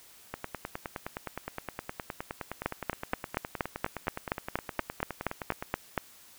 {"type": "two click trains", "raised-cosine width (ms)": 0.5, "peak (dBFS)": [-12, -19], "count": [15, 52], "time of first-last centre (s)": [[2.66, 5.978], [0.34, 5.625]], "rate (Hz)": [4.22, 9.65], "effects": ["white hiss -55 dBFS RMS until 6.38 s"]}